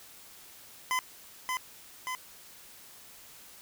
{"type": "tone with echo", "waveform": "25% pulse", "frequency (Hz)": 1018, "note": "C6", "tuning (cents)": -48, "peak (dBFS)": -23, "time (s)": [0.91, 0.99], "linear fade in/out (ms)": 0, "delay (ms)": 580, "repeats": 2, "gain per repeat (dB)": -3, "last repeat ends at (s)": 2.15, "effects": ["white hiss -52 dBFS RMS until 3.61 s"]}